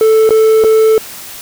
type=tone with dropouts; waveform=triangle; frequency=440 Hz; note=A4; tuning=in tune; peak=-3 dBFS; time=0.01-0.98 s; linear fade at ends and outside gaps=1 ms; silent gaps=0.292-0.306 / 0.639-0.645 s; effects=white hiss -29 dBFS RMS until 1.41 s